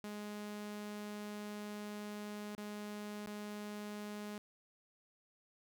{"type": "tone with dropouts", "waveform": "sawtooth", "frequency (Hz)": 208.3, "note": "G#3", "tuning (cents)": 5, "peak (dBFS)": -39, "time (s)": [0.04, 4.38], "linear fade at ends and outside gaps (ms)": 0, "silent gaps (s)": [[2.551, 2.579], [3.261, 3.273]], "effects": []}